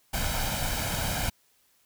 pink noise with comb filter, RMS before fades -29 dBFS, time 0.13-1.3 s, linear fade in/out 10 ms, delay 1.3 ms, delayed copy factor +0.65, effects white hiss -66 dBFS RMS until 1.85 s

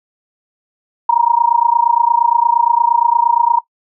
sine tone with amplitude modulation, 943 Hz, A#5, 20 cents sharp, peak -5 dBFS, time 1.09-3.59 s, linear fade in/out 5 ms, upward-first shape sine, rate 28.6 Hz, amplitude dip 90%, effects noise-tail reverb RT60 0.1 s tail -19 dB re dry

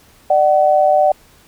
sine tone pair together, 598 / 753.9 Hz, D5 / F#5, +31 / +32 cents, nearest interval major third, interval 401 cents, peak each -12 dBFS, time 0.3-1.12 s, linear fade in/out 5 ms, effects pink hiss -49 dBFS RMS until 1.47 s

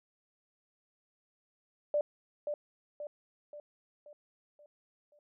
sine tone with echo, 590 Hz, D5, 8 cents sharp, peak -26 dBFS, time 1.94-2.01 s, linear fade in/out 2 ms, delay 530 ms, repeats 6, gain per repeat -6 dB, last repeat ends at 5.19 s, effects none

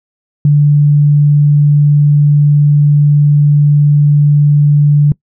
sine tone, 146.4 Hz, D3, 5 cents flat, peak -4 dBFS, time 0.45-5.12 s, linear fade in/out 2 ms, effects noise-tail reverb RT60 0.1 s tail -23 dB re dry

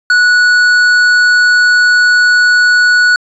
triangle tone with hard clipping, 1470 Hz, F#6, 12 cents flat, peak -7 dBFS, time 0.1-3.16 s, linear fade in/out 2 ms, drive 11 dB, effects resampled to 22050 Hz

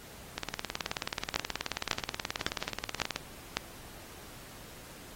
two click trains, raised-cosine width 0.2 ms, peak -9 / -14 dBFS, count 5 / 53, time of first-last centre 1.36-3.57 / 0.38-3.161 s, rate 1.81 / 18.7 Hz, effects pink hiss -50 dBFS RMS until 5.15 s + AAC 48 kbps

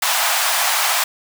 pink high-pass noise, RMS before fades -18 dBFS, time 0.02-1.04 s, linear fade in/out 5 ms, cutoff 670 Hz, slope 48 dB/octave, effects none

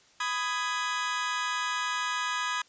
sawtooth chord, G# minor, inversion first, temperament just, 996.7 / 1245.9 / 1661.2 Hz, B5 / D#6 / G#6, +16 / +2 / 0 cents, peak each -29 dBFS, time 0.2-2.62 s, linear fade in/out 5 ms, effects white hiss -60 dBFS RMS until 2.68 s + resampled to 16000 Hz

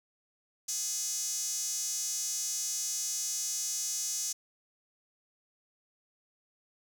sawtooth tone with high-pass filter, 420 Hz, G#4, 19 cents sharp, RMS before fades -34 dBFS, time 0.68-4.33 s, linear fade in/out 10 ms, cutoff 6300 Hz, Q 4.7, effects none

